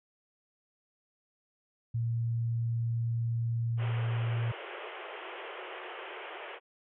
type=tone; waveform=sine; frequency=116.1 Hz; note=A#2; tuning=7 cents flat; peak=-28 dBFS; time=1.94-4.52 s; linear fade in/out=10 ms
type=band-pass noise; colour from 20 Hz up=pink; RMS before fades=-43 dBFS; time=3.77-6.6 s; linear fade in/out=50 ms; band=350 to 3200 Hz; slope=96 dB/octave
effects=none